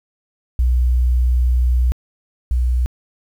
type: tone pair in turn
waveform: sine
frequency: 61.74 / 61.74 Hz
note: B1 / B1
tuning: 0 / 0 cents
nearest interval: unison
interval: 0 cents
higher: neither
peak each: -11 / -13 dBFS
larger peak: first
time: 0.59-1.92 / 2.51-2.86 s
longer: first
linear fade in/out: 0 ms
effects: tanh soft clip ceiling -8 dBFS + 8-bit